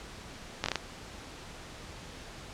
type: slowing click train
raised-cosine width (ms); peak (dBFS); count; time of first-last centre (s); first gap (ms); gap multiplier
0.2; -11; 5; 0.64-0.757; 20; 1.26
effects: pink hiss -46 dBFS RMS until 2.53 s + low-pass 7000 Hz 12 dB/octave